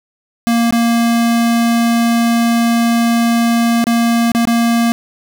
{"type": "tone with dropouts", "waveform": "square", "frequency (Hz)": 233.1, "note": "A#3", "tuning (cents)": 0, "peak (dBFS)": -11, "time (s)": [0.47, 4.92], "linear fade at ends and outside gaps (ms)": 0, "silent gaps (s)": [[0.708, 0.725], [3.841, 3.869], [4.318, 4.349], [4.453, 4.473]], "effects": []}